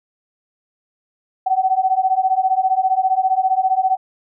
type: beating tone pair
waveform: sine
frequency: 749 / 764 Hz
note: F#5 / G5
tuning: +21 / -45 cents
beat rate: 15 Hz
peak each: -17 dBFS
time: 1.46-3.97 s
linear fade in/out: 10 ms
effects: none